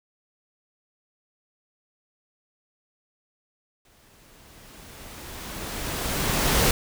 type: noise with exponential growth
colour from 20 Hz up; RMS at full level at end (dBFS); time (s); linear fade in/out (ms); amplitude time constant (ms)
pink; -19; 3.85-6.71; 2; 620
effects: none